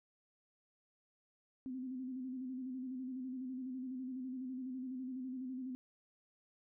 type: tone with vibrato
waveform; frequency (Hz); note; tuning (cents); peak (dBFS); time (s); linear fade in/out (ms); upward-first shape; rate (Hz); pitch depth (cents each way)
sine; 257.1; C4; -30; -40; 1.66-5.75; 0; square; 12; 41
effects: none